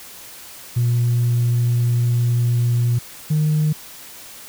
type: tone pair in turn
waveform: sine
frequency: 120 / 153.12 Hz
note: B2 / D#3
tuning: -49 / -27 cents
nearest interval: major third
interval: 422 cents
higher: second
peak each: -13 dBFS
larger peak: neither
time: 0.76-2.99 / 3.3-3.73 s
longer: first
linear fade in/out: 10 ms
effects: tanh soft clip ceiling -12 dBFS + white hiss -39 dBFS RMS until 4.48 s